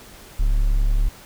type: tone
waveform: triangle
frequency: 35.74 Hz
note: D1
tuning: 46 cents flat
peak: -13 dBFS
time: 0.39-1.09 s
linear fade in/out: 10 ms
effects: pink hiss -44 dBFS RMS until 1.25 s